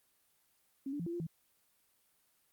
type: tone with pitch steps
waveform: sine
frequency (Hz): 271.9 / 291.1 / 170.3 / 339.9 / 347.4 / 162.7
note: C#4 / D4 / F3 / F4 / F4 / E3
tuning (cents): -33 / -15 / -43 / -47 / -9 / -22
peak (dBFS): -36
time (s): 0.86-1.268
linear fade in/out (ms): 5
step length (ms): 68
effects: white hiss -73 dBFS RMS until 2.52 s + Opus 32 kbps